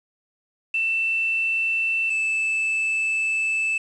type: tone pair in turn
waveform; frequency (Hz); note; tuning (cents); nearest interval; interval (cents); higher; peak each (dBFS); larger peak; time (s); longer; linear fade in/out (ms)
sine / triangle; 2671 / 2630; E7 / E7; +22 / -5; unison; 27; first; -20 / -19; second; 0.74-2.1 / 2.1-3.78; second; 5
effects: resampled to 22050 Hz + 8-bit